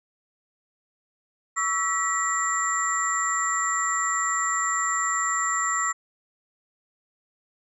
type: tone cluster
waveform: sine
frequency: 1132 / 1313 / 1938 / 7330 Hz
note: C#6 / E6 / B6 / A#8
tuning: +36 / -7 / -33 / -30 cents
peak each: -28 dBFS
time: 1.56-5.93 s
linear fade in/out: 20 ms
effects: none